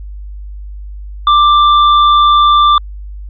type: tone with tanh clipping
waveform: sine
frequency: 1180 Hz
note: D6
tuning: 8 cents sharp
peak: -7 dBFS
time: 1.27-2.78 s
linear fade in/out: 2 ms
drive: 18 dB
effects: added 50 Hz sine -24 dBFS peak until 3.29 s + resampled to 11025 Hz